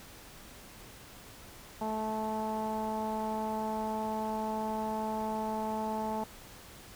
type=tone with low-pass filter; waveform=sawtooth; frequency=217.9 Hz; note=A3; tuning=17 cents flat; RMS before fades=-34 dBFS; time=1.81-6.24 s; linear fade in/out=5 ms; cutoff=850 Hz; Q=5.4; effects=pink hiss -51 dBFS RMS until 6.95 s